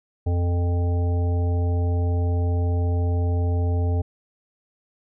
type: harmonic tone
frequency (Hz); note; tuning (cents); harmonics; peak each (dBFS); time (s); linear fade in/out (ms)
87.31; F2; 0; 1 / 3 / 5 / 7 / 9; -19 / -33 / -33 / -38 / -38; 0.26-4.02; 10
effects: none